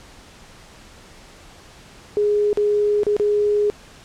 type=tone with dropouts; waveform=sine; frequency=415.3 Hz; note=G#4; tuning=in tune; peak=-15 dBFS; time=2.17-3.7 s; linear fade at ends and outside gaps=0 ms; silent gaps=2.53-2.573 / 3.033-3.067 / 3.166-3.198 s; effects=pink hiss -45 dBFS RMS until 4.04 s + low-pass 8000 Hz 12 dB/octave